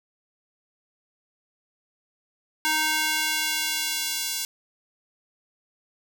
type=tone with high-pass filter sweep; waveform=square; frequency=310.2 Hz; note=D#4; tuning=5 cents flat; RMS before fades=-26 dBFS; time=2.65-4.45 s; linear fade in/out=0 ms; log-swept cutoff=1200 to 4500 Hz; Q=0.8; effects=none